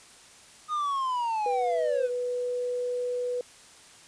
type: linear sweep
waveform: triangle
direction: down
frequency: 1244.5 to 477.8 Hz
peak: -24 dBFS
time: 0.68-2.11 s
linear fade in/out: 50 ms
type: tone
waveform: sine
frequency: 492.7 Hz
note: B4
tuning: 4 cents flat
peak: -27 dBFS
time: 1.46-3.41 s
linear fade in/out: 2 ms
effects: white hiss -52 dBFS RMS until 4.07 s + resampled to 22050 Hz